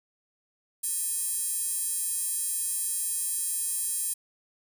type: tone with high-pass filter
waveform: square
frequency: 359.6 Hz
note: F#4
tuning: 49 cents flat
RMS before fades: -30 dBFS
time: 0.83-4.14 s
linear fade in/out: 10 ms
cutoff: 9700 Hz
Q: 3.4
effects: none